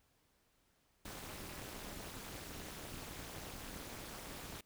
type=noise with amplitude modulation; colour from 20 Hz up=pink; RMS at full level=-44 dBFS; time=1.05-4.61 s; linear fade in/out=5 ms; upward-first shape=sine; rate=232 Hz; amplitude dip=100%; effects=pink hiss -75 dBFS RMS until 4.65 s